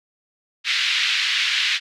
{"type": "band-pass noise", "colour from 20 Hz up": "white", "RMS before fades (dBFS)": -21, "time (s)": [0.64, 1.8], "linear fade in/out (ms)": 50, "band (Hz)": [1800, 3900], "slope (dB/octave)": 24, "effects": []}